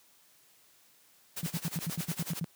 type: noise with tremolo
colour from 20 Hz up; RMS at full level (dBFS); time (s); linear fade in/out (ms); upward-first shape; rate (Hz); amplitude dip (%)
white; -37; 1.36-2.4; 10; sine; 11; 85
type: tone bursts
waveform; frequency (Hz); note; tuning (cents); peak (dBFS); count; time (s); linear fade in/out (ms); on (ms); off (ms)
sine; 165.8; E3; +10; -29; 10; 1.43-2.443; 0; 32; 77
effects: white hiss -63 dBFS RMS until 2.55 s + high-pass 100 Hz 12 dB/octave